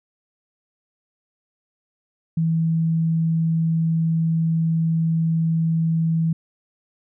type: tone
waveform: sine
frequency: 163.1 Hz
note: E3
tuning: 18 cents flat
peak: -17 dBFS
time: 2.37-6.33 s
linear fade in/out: 5 ms
effects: none